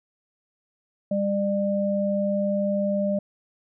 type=tone pair together; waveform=sine; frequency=199.89 / 599 Hz; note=G3 / D5; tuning=+34 / +34 cents; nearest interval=octave + perfect fifth; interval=1900 cents; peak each=-24 dBFS; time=1.11-3.19 s; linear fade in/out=5 ms; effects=none